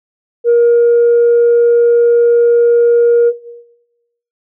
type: tone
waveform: sine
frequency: 472.7 Hz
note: A#4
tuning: 24 cents sharp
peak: -4 dBFS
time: 0.44-3.33 s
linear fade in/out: 50 ms
effects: noise-tail reverb RT60 1.0 s tail -18 dB re dry + tanh soft clip ceiling -3 dBFS